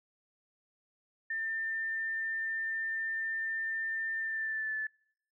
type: tone with pitch glide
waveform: sine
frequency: 1796 to 1743.9 Hz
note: A6 to A6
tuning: +35 to -16 cents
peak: -32 dBFS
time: 1.3-4.87 s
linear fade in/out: 5 ms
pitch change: -51 cents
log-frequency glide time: 4.2-4.76 s
effects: noise-tail reverb RT60 0.7 s tail -26 dB re dry